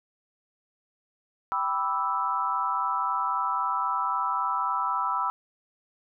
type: chord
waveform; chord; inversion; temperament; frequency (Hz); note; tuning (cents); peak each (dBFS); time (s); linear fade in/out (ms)
sine; E minor seventh; first; equal; 784 / 987.8 / 1174.7 / 1318.5; G5 / B5 / D6 / E6; 0 / 0 / 0 / 0; -34 / -28 / -34 / -28; 1.52-5.3; 0
effects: none